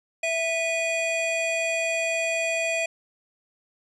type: tone pair together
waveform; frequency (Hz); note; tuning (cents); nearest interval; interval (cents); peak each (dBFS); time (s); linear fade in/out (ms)
square; 659.3 / 2469; E5 / D#7; 0 / -14; octave + major seventh; 2286; -27; 0.23-2.86; 5
effects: resampled to 24000 Hz + 10-bit